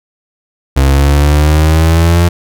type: exponential sweep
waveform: 35% pulse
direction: up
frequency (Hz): 67 to 87.31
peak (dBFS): -4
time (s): 0.76-2.29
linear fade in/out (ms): 10
effects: none